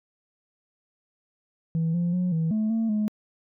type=tone with pitch steps; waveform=sine; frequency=163.4 / 173.3 / 180.4 / 162.1 / 216.5 / 225 / 212.2 Hz; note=E3 / F3 / F#3 / E3 / A3 / A3 / G#3; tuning=-15 / -13 / -44 / -29 / -28 / +39 / +38 cents; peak=-20 dBFS; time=1.75-3.08 s; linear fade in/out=0 ms; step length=190 ms; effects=tanh soft clip ceiling -20 dBFS